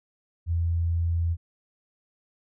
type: tone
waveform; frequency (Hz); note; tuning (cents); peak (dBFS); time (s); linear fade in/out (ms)
sine; 84.3; E2; +39; -22; 0.46-1.37; 50
effects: none